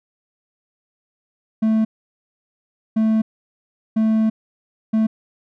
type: tone bursts at uneven times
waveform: triangle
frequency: 220 Hz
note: A3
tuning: in tune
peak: -12 dBFS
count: 4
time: 1.62-1.85 / 2.96-3.22 / 3.96-4.3 / 4.93-5.07 s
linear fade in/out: 10 ms
effects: none